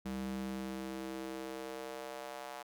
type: tone with high-pass filter sweep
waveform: square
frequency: 65.41 Hz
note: C2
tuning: in tune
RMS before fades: -42 dBFS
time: 0.05-2.63 s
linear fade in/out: 10 ms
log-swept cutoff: 160 to 750 Hz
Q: 2.1
effects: none